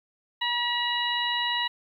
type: harmonic tone with a mistuned harmonic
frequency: 961 Hz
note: B5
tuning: 48 cents flat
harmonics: 1 / 2 / 3 / 4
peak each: -30 / -30 / -30 / -30 dBFS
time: 0.41-1.68 s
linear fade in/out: 10 ms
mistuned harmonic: 4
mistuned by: +28 cents
effects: 10-bit